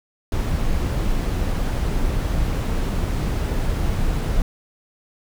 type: noise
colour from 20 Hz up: brown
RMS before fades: -21 dBFS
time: 0.32-4.42 s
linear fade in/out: 2 ms
effects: none